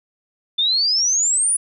sine exponential sweep, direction up, 3520 to 9956 Hz, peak -15 dBFS, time 0.58-1.57 s, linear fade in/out 10 ms, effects none

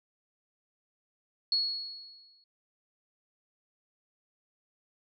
sine tone with exponential decay, 4347 Hz, C#8, 35 cents flat, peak -23 dBFS, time 1.52-2.44 s, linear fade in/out 2 ms, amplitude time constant 200 ms, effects none

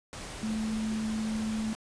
sine tone in noise, 218.7 Hz, A3, 10 cents flat, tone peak -29 dBFS, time 0.43-1.73 s, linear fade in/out 0 ms, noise pink, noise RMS -41 dBFS, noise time 0.13-1.75 s, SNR +9 dB, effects resampled to 22050 Hz

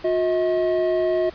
triangle tone pair together, 359.9 / 637.2 Hz, F#4 / D#5, -48 / +41 cents, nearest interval minor seventh, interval 989 cents, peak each -19 dBFS, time 0.04-1.3 s, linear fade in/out 10 ms, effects pink hiss -44 dBFS RMS until 1.34 s + resampled to 11025 Hz

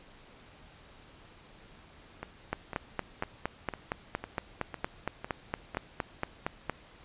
two click trains, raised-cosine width 0.5 ms, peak -22 / -15 dBFS, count 8 / 19, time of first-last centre 2.23-5.748 / 2.53-6.697 s, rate 1.99 / 4.32 Hz, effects pink hiss -55 dBFS RMS until 7.04 s + resampled to 8000 Hz

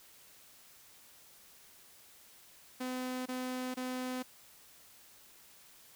sawtooth tone bursts, 254.2 Hz, C4, 50 cents flat, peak -32 dBFS, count 3, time 2.8-4.228 s, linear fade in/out 10 ms, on 460 ms, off 24 ms, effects white hiss -59 dBFS RMS until 5.95 s

